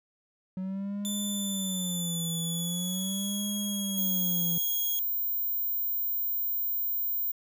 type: tone with vibrato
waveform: triangle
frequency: 185 Hz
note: F#3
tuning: in tune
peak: -29 dBFS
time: 0.57-4.58 s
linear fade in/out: 2 ms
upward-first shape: sine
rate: 0.42 Hz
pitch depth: 180 cents each way
type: tone with pitch glide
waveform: 15% pulse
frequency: 3520 to 3303 Hz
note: A7 to G#7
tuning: 0 to -10 cents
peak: -26 dBFS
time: 1.05-4.99 s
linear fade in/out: 0 ms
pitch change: -110 cents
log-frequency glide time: 1.88-3.53 s
type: tone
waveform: sine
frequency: 15160 Hz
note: A#9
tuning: 28 cents sharp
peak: -27 dBFS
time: 3.97-7.32 s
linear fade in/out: 10 ms
effects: none